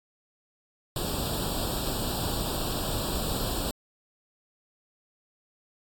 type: noise with comb filter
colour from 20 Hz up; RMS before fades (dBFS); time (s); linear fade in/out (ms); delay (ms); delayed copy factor
pink; -30; 0.96-3.71; 2; 0.24; +1
effects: AAC 64 kbps